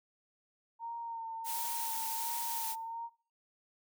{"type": "tone with vibrato", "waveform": "sine", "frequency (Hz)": 918, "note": "A#5", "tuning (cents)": -27, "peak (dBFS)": -38, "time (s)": [0.79, 3.1], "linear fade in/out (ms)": 50, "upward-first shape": "sine", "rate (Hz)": 1.4, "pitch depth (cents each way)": 28}
{"type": "noise", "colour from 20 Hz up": "blue", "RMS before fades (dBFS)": -38, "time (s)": [1.44, 2.76], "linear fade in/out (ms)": 50}
{"effects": ["noise-tail reverb RT60 0.6 s tail -26 dB re dry"]}